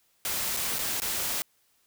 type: noise with dropouts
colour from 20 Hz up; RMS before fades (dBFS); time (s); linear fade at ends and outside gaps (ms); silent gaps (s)
white; -30; 0.25-1.42; 1; 0.566-0.57 / 0.786-0.79 / 1.001-1.019
effects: white hiss -68 dBFS RMS until 1.86 s